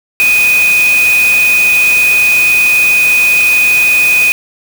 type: tone in noise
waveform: sine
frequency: 2489 Hz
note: D#7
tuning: in tune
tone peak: -6 dBFS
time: 0.2-4.32 s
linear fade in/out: 0 ms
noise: white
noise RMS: -19 dBFS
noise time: 0.2-4.32 s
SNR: +10 dB
effects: none